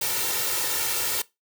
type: noise with comb filter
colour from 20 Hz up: white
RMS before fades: -26 dBFS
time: 0.01-1.22 s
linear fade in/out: 5 ms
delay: 2.2 ms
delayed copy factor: +0.7
effects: noise-tail reverb RT60 0.2 s tail -20 dB re dry + high-pass 100 Hz 12 dB/octave